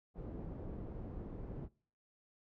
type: low-pass noise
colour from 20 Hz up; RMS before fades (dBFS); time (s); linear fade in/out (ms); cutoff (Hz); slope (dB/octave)
pink; -45; 0.14-1.69; 50; 450; 12
effects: noise-tail reverb RT60 0.5 s tail -25 dB re dry